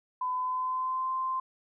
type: tone with pitch glide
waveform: sine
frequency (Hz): 1008 to 1041.7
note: B5 to C6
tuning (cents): +35 to -8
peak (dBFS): -28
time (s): 0.21-1.4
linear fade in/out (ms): 5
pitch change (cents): +57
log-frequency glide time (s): 0.32-1.12
effects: none